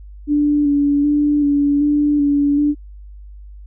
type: tone with vibrato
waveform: sine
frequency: 290 Hz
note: D4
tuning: 22 cents flat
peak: -12 dBFS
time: 0.27-2.75 s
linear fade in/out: 50 ms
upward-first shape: square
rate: 1.3 Hz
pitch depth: 21 cents each way
effects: added 50 Hz sine -34 dBFS peak until 3.66 s